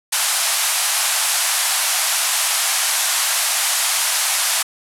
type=band-pass noise; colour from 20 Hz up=white; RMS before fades=-19 dBFS; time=0.12-4.63 s; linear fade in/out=10 ms; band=650 to 12000 Hz; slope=48 dB/octave; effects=none